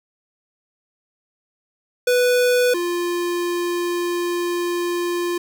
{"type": "tone pair in turn", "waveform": "square", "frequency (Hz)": [493.9, 349.2], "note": ["B4", "F4"], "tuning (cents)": [0, 0], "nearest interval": "tritone", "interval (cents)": 600, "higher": "first", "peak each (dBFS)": [-15, -21], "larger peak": "first", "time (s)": [[2.07, 2.74], [2.74, 5.38]], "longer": "second", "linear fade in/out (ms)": 5, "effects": []}